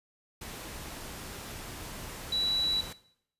sine tone in noise, 3932 Hz, B7, 8 cents flat, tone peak -27 dBFS, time 2.32-2.81 s, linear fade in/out 5 ms, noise pink, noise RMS -42 dBFS, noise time 0.41-2.93 s, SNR +12 dB, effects noise-tail reverb RT60 0.7 s tail -17 dB re dry + resampled to 32000 Hz

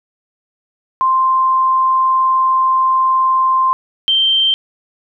sine tone pair in turn, 1046.5 / 3136 Hz, C6 / G7, 0 / 0 cents, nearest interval octave + perfect fifth, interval 1900 cents, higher second, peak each -10 dBFS, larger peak neither, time 1.01-3.73 / 4.08-4.54 s, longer first, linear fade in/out 0 ms, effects none

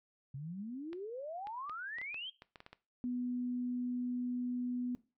sine exponential sweep, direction up, 130.81 to 3256 Hz, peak -40 dBFS, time 0.34-2.3 s, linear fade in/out 5 ms
clicks, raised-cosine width 0.3 ms, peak -34 dBFS, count 11, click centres 0.931 / 1.471 / 1.696 / 1.985 / 2.015 / 2.144 / 2.421 / 2.558 / 2.604 / 2.664 / 2.73 s
sine tone, 246.9 Hz, B3, in tune, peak -34 dBFS, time 3.04-4.95 s, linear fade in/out 0 ms
effects noise-tail reverb RT60 0.3 s tail -18 dB re dry

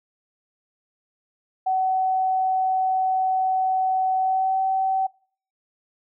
sine tone with pitch glide, 754 to 764.5 Hz, F#5 to G5, +32 to -44 cents, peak -19 dBFS, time 1.66-5.07 s, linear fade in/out 10 ms, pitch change +24 cents, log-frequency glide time 4.17-4.6 s, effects noise-tail reverb RT60 0.5 s tail -25 dB re dry

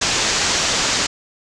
white low-pass noise, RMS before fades -19 dBFS, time 0.01-1.07 s, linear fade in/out 10 ms, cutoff 7300 Hz, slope 48 dB/octave, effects none

